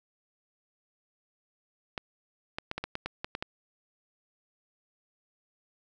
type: clicks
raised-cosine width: 0.3 ms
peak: -17 dBFS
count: 10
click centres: 1.978 / 2.585 / 2.714 / 2.78 / 2.84 / 2.954 / 3.06 / 3.245 / 3.351 / 3.425 s
effects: none